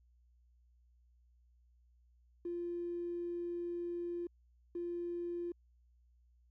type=tone bursts at uneven times; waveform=triangle; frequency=346.7 Hz; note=F4; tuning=13 cents flat; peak=-33 dBFS; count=2; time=2.45-4.27 / 4.75-5.52 s; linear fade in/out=5 ms; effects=tanh soft clip ceiling -35 dBFS + added 60 Hz sine -65 dBFS peak until 6.5 s